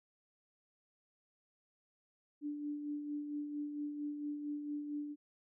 sine tone with tremolo, 293.7 Hz, D4, in tune, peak -36 dBFS, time 2.41-5.16 s, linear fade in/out 50 ms, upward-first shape sine, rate 4.4 Hz, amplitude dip 45%, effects none

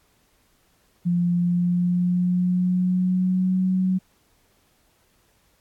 sine tone with pitch glide, 174.61 to 186.06 Hz, F3 to F#3, 0 to +10 cents, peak -18 dBFS, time 1.05-3.99 s, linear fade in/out 20 ms, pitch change +110 cents, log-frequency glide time 1.34-3.62 s, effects pink hiss -63 dBFS RMS until 5.6 s + AAC 64 kbps

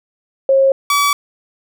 sine / sawtooth tone pair in turn, 540 / 1144.2 Hz, C#5 / D6, -45 / -45 cents, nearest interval octave + minor second, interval 1300 cents, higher second, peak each -8 dBFS, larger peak neither, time 0.49-0.72 / 0.9-1.13 s, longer neither, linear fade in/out 2 ms, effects none

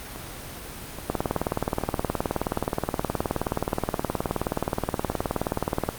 two click trains, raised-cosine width 1 ms, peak -9 / -21 dBFS, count 92 / 7, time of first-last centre 1.1-5.889 / 0.16-5.119 s, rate 19 / 1.21 Hz, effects pink hiss -38 dBFS RMS until 5.98 s + Opus 32 kbps

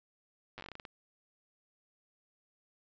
slowing click train, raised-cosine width 0.3 ms, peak -29 dBFS, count 12, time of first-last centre 0.58-0.852 s, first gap 8 ms, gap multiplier 1.21, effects resampled to 16000 Hz

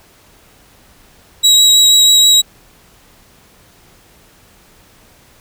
30% pulse tone with vibrato, 3856 Hz, B7, 42 cents flat, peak -3 dBFS, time 1.43-2.42 s, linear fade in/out 20 ms, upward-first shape sine, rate 6.2 Hz, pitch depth 13 cents each way, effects pink hiss -47 dBFS RMS until 5.4 s

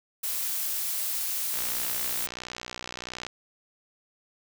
blue noise, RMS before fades -30 dBFS, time 0.23-2.27 s, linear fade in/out 10 ms
click train, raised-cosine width 0.2 ms, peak -18 dBFS, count 107, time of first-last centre 1.54-3.266 s, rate 61.4 Hz
effects none

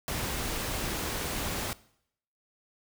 pink noise, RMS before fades -33 dBFS, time 0.08-1.73 s, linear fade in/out 0 ms, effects noise-tail reverb RT60 0.7 s tail -20 dB re dry

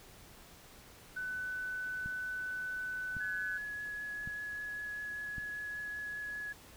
sine tone, 1500 Hz, F#6, 23 cents sharp, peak -36 dBFS, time 1.16-3.58 s, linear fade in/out 10 ms
click train, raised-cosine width 5 ms, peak -32 dBFS, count 4, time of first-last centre 2.06-5.382 s, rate 0.903 Hz
sine tone with vibrato, 1688 Hz, G#6, 28 cents sharp, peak -38 dBFS, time 3.2-6.53 s, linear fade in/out 10 ms, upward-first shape triangle, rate 5.1 Hz, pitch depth 10 cents each way
effects pink hiss -56 dBFS RMS until 6.76 s

